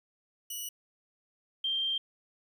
10% pulse / sine tone pair in turn, 2940 / 3167 Hz, F#7 / G7, -12 / +17 cents, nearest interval minor second, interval 129 cents, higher second, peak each -28 dBFS, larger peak neither, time 0.5-0.69 / 1.64-1.98 s, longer second, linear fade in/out 5 ms, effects 11-bit

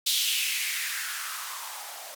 violet noise with band-pass filter sweep, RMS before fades -31 dBFS, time 0.06-2.15 s, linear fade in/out 10 ms, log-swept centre 3600 to 630 Hz, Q 3.2, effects none

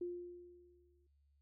sine tone with exponential decay, 352.2 Hz, F4, 15 cents sharp, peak -37 dBFS, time 0.01-1.07 s, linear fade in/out 5 ms, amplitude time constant 230 ms, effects noise-tail reverb RT60 0.1 s tail -23 dB re dry + added 71 Hz sine -70 dBFS peak until 1.41 s

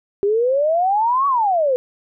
sine exponential two-way sweep, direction up then down, 392 to 1143 to 489.1 Hz, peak -14 dBFS, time 0.23-1.76 s, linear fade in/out 0 ms, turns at 1.27 s, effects none

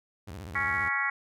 sawtooth tone with vibrato, 87.31 Hz, F2, in tune, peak -35 dBFS, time 0.27-0.89 s, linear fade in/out 10 ms, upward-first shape square, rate 15 Hz, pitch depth 260 cents each way
harmonic tone, 277.2 Hz, C#4, in tune, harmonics 3 / 4 / 5 / 6 / 7 / 8, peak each -38 / -34 / -33 / -35 / -29 / -34 dBFS, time 0.55-1.1 s, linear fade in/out 5 ms
effects none

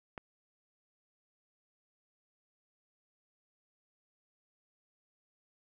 click, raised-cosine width 0.5 ms, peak -26 dBFS, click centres 0.178 s, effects none

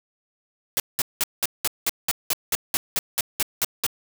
white noise bursts, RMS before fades -22 dBFS, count 15, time 0.77-3.865 s, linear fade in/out 0 ms, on 29 ms, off 190 ms, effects none

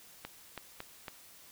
clicks, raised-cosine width 0.3 ms, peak -24 dBFS, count 4, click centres 0.25 / 0.577 / 0.804 / 1.082 s, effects white hiss -56 dBFS RMS until 1.51 s

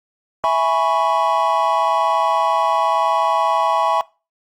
triangle chord, C# minor seventh, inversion first, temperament equal, 659.3 / 830.6 / 987.8 / 1108.7 Hz, E5 / G#5 / B5 / C#6, 0 / 0 / 0 / 0 cents, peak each -18 dBFS, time 0.44-4.01 s, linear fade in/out 0 ms, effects noise-tail reverb RT60 0.3 s tail -21 dB re dry + Opus 48 kbps

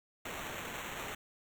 violet noise with sample-and-hold, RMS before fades -42 dBFS, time 0.25-1.15 s, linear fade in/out 5 ms, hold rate 4900 Hz, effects none

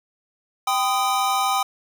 square chord, G augmented, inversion none, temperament equal with one note detuned, 784 / 1013.2 / 1244.5 Hz, G5 / B5 / D#6, 0 / +44 / 0 cents, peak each -23 / -27 / -24 dBFS, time 0.67-1.63 s, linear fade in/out 5 ms, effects none

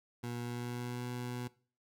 20% pulse tone with pitch glide, 120.2 to 122.94 Hz, B2 to B2, -46 to -7 cents, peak -33 dBFS, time 0.23-1.48 s, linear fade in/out 10 ms, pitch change +39 cents, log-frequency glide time 0.42-1.02 s, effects noise-tail reverb RT60 0.4 s tail -20 dB re dry

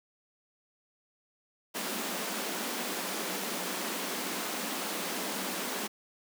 pink high-pass noise, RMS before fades -35 dBFS, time 1.74-5.88 s, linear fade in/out 20 ms, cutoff 180 Hz, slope 96 dB/octave, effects none

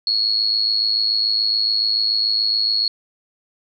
sine tone with amplitude modulation, 4335 Hz, C#8, 39 cents flat, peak -13 dBFS, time 0.07-2.88 s, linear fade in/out 2 ms, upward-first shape sine, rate 107 Hz, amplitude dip 65%, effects none

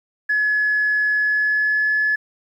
sine tone with pitch glide, 1700 to 1713.8 Hz, G#6 to A6, +40 to -46 cents, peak -15 dBFS, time 0.29-2.16 s, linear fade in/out 10 ms, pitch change +14 cents, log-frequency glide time 1.14-1.93 s, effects tanh soft clip ceiling -11 dBFS + 9-bit

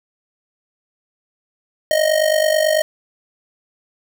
square tone with amplitude modulation, 622.3 Hz, D#5, in tune, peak -11 dBFS, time 1.91-2.82 s, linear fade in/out 0 ms, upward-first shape sine, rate 49.1 Hz, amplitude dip 75%, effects none

